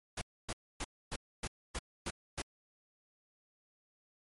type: noise bursts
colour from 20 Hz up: pink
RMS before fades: -38 dBFS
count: 8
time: 0.17-2.42 s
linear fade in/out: 5 ms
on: 45 ms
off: 270 ms
effects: MP3 48 kbps